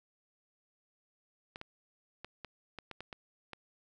clicks, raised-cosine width 0.3 ms, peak -27 dBFS, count 9, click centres 1.559 / 1.614 / 2.246 / 2.447 / 2.787 / 2.913 / 3.006 / 3.128 / 3.533 s, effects none

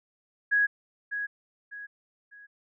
sine tone with echo, 1662 Hz, G#6, 1 cent sharp, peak -20 dBFS, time 0.51-0.67 s, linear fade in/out 20 ms, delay 600 ms, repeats 3, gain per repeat -9 dB, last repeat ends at 2.47 s, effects none

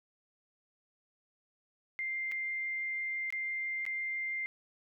sine tone with dropouts, 2098 Hz, C7, 4 cents sharp, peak -33 dBFS, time 1.99-4.46 s, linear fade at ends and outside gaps 0 ms, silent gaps 2.315-2.32 / 3.304-3.325 / 3.853-3.864 s, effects none

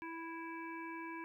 harmonic tone, 329.6 Hz, E4, in tune, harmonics 1 / 3 / 5 / 7 / 8, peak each -46 / -47 / -51 / -51 / -61 dBFS, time 0.02-1.24 s, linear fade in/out 0 ms, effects 13-bit

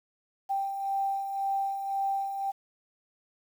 sine beating tone pair, 784 / 785.9 Hz, G5 / G5, 0 / +4 cents, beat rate 1.9 Hz, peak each -37 / -28 dBFS, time 0.49-2.52 s, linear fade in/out 20 ms, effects 9-bit

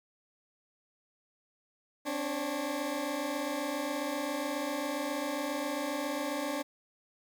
20% pulse tone cluster, 264.4 / 291.8 / 547 Hz, C4 / D4 / C#5, +18 / -11 / -23 cents, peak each -34 / -29 / -35 dBFS, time 2.05-6.63 s, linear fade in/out 20 ms, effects 10-bit

